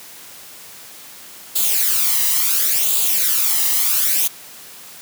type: noise with flanger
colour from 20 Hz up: blue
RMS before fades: -17 dBFS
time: 1.55-4.28 s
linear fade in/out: 10 ms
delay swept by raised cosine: 0.26 to 1.02 ms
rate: 0.71 Hz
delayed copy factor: +0.65
effects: white hiss -39 dBFS RMS until 5.01 s + high-pass 100 Hz 12 dB/octave